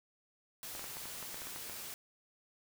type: noise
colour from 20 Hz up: white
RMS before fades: -45 dBFS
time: 0.63-1.94 s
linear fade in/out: 0 ms
type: clicks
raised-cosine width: 0.5 ms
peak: -31 dBFS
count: 11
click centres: 0.751 / 0.794 / 0.842 / 0.969 / 1.056 / 1.227 / 1.344 / 1.419 / 1.47 / 1.561 / 1.697 s
effects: none